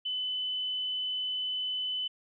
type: tone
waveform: sine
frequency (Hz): 3014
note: F#7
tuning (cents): +31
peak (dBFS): -30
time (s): 0.05-2.08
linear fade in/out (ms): 10
effects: none